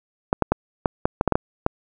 clicks, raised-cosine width 1 ms, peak -3 dBFS, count 10, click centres 0.329 / 0.423 / 0.52 / 0.858 / 1.055 / 1.211 / 1.277 / 1.323 / 1.355 / 1.664 s, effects none

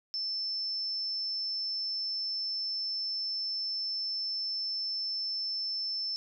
sine tone, 5300 Hz, E8, 9 cents sharp, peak -31 dBFS, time 0.14-6.16 s, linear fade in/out 0 ms, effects none

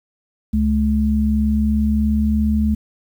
sine tone pair together, 71.6 / 214.6 Hz, D2 / A3, -43 / -43 cents, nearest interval octave + perfect fifth, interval 1900 cents, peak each -18 / -16 dBFS, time 0.53-2.75 s, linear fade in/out 10 ms, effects 8-bit

